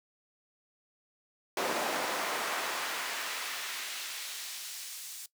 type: noise with high-pass filter sweep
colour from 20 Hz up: brown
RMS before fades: -36 dBFS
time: 1.57-5.26 s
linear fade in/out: 2 ms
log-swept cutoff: 450 to 6700 Hz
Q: 0.73
effects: noise-tail reverb RT60 0.1 s tail -18 dB re dry + high-pass 200 Hz 12 dB/octave